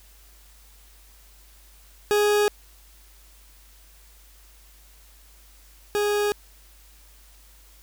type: tone pair in turn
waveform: 40% pulse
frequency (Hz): 415.3 / 413.6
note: G#4 / G#4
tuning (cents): 0 / -7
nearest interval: unison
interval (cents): 7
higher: first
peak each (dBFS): -17 / -20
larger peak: first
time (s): 2.11-2.48 / 5.95-6.32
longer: neither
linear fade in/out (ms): 0
effects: added 50 Hz sine -51 dBFS peak until 7.82 s + white hiss -55 dBFS RMS until 7.82 s